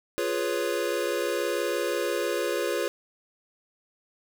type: chord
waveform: square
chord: C# dominant seventh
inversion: first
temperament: equal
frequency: 349.2 / 415.3 / 493.9 / 554.4 Hz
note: E#4 / G#4 / B4 / C#5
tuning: 0 / 0 / 0 / 0 cents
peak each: -32 dBFS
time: 0.18-2.88 s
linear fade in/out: 0 ms
effects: none